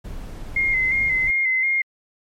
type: noise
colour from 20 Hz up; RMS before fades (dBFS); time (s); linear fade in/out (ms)
brown; -33; 0.04-1.31; 10
type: tone with vibrato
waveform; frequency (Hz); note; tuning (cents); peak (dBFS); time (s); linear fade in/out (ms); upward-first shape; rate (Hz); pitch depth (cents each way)
sine; 2092; C7; -1; -17; 0.56-1.82; 5; square; 2.8; 32
effects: MP3 64 kbps